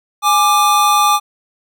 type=tone pair together; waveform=square; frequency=830.6 / 1184.7 Hz; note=G#5 / D6; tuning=0 / +15 cents; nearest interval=tritone; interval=615 cents; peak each=-15 / -12 dBFS; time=0.22-1.2 s; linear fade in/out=50 ms; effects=none